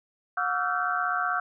sine tone cluster, 723 / 1142 / 1319 / 1395 / 1543 Hz, F#5 / D6 / E6 / F6 / G6, -40 / -49 / +1 / -2 / -28 cents, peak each -31 / -32 / -30 / -31 / -31 dBFS, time 0.37-1.4 s, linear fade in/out 5 ms, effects none

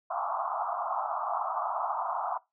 pink band-pass noise, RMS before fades -32 dBFS, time 0.1-2.38 s, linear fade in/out 10 ms, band 660 to 1300 Hz, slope 96 dB/octave, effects noise-tail reverb RT60 0.2 s tail -20 dB re dry

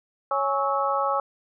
harmonic tone with a mistuned harmonic, 277.2 Hz, C#4, in tune, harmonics 2 / 3 / 4 / 5, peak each -27 / -27 / -27 / -27 dBFS, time 0.31-1.2 s, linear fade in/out 2 ms, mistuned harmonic 5, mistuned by -110 cents, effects none

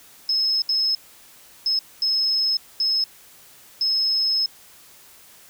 sine tone bursts at uneven times, 5180 Hz, E8, 31 cents flat, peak -18 dBFS, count 6, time 0.29-0.62 / 0.69-0.95 / 1.66-1.79 / 2.02-2.57 / 2.8-3.04 / 3.81-4.46 s, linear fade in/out 2 ms, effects white hiss -49 dBFS RMS until 5.49 s

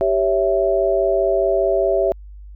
sine chord, C# diminished, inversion second, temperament equal, 392 / 554.4 / 659.3 Hz, G4 / C#5 / E5, 0 / 0 / 0 cents, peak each -19 / -20 / -18 dBFS, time 0.01-2.12 s, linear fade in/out 0 ms, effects added 50 Hz sine -35 dBFS peak until 2.55 s

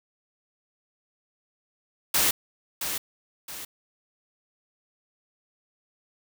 white noise with echo, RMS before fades -22 dBFS, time 2.14-2.31 s, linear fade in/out 5 ms, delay 670 ms, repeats 2, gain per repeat -8 dB, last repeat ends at 3.65 s, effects none

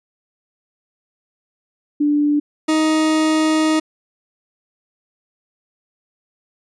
sine / 40% pulse tone pair in turn, 293.7 / 313.2 Hz, D4 / D#4, 0 / +11 cents, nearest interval minor second, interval 111 cents, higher second, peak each -13 dBFS, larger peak neither, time 2-2.4 / 2.68-3.8 s, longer second, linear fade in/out 10 ms, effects resampled to 22050 Hz

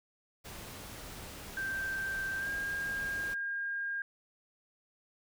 pink noise, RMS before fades -46 dBFS, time 0.44-3.35 s, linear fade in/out 20 ms
sine tone with pitch glide, 1568 to 1613.9 Hz, G6 to G6, 0 to +50 cents, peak -33 dBFS, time 1.57-4.02 s, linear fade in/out 2 ms, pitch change +50 cents, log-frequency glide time 2.38-2.49 s
effects none

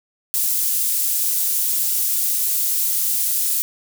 pink high-pass noise, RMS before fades -20 dBFS, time 0.34-3.62 s, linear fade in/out 0 ms, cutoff 11000 Hz, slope 12 dB/octave, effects none

